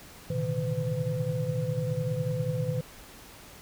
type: tone cluster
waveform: sine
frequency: 114.3 / 128.5 / 149.4 / 159.4 / 505 Hz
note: A#2 / C3 / D3 / D#3 / B4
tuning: -34 / -31 / +30 / +42 / +39 cents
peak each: -34 / -33 / -34 / -33 / -33 dBFS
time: 0.3-2.81 s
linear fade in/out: 5 ms
effects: pink hiss -49 dBFS RMS until 3.61 s